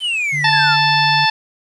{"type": "exponential sweep", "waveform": "triangle", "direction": "down", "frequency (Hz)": [3117, 1318.5], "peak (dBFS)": -15, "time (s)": [0, 0.77], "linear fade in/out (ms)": 50}
{"type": "tone", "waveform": "sine", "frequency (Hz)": 146.83, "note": "D3", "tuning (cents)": 0, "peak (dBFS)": -23, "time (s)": [0.32, 1.26], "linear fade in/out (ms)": 20}
{"type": "harmonic tone", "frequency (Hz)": 880, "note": "A5", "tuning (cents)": 0, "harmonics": [1, 2, 3, 4, 5, 6], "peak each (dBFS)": [-15, -18, -20, -21, -22, -23], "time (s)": [0.44, 1.3], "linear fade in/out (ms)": 5}
{"effects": ["resampled to 24000 Hz", "7-bit"]}